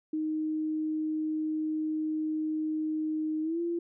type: tone with pitch glide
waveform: sine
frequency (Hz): 311.1 to 341.2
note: D#4 to F4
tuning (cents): 0 to -40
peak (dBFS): -28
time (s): 0.13-3.79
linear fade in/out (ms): 5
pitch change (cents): +160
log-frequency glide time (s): 3.42-3.6
effects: none